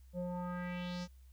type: tone with low-pass filter sweep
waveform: square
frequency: 177.9 Hz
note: F3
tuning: 32 cents sharp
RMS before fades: -40 dBFS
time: 0.13-1.08 s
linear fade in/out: 50 ms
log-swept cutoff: 460 to 6200 Hz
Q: 3
effects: added 64 Hz sine -55 dBFS peak until 1.32 s + white hiss -74 dBFS RMS until 1.32 s